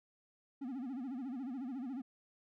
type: tone with vibrato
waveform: triangle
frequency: 257.9 Hz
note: C4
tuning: 25 cents flat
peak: -37 dBFS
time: 0.61-2.02 s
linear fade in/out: 10 ms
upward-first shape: sine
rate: 14 Hz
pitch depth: 160 cents each way
effects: none